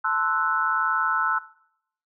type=chord; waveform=sine; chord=F# half-diminished seventh; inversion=first; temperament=equal; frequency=880 / 1046.5 / 1318.5 / 1480 Hz; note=A5 / C6 / E6 / F#6; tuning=0 / 0 / 0 / 0 cents; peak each=-30 / -29 / -24 / -26 dBFS; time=0.04-1.39 s; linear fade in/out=10 ms; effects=noise-tail reverb RT60 0.7 s tail -19 dB re dry